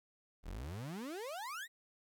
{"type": "exponential sweep", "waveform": "35% pulse", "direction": "up", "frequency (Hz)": [35.44, 1975.5], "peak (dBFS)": -40, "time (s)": [0.43, 1.68], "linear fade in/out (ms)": 50, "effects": ["13-bit"]}